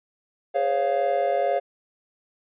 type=chord; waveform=triangle; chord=Db major seventh; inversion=second; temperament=equal with one note detuned; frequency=415.3 / 512.5 / 554.4 / 698.5 Hz; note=Ab4 / C5 / Db5 / F5; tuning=0 / -36 / 0 / 0 cents; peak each=-28 / -28 / -22 / -22 dBFS; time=0.54-1.6 s; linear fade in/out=20 ms; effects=resampled to 8000 Hz